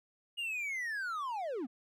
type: linear sweep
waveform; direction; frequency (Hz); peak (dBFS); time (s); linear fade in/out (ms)
triangle; down; 2881 to 217.7; -33; 0.37-1.67; 20
effects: none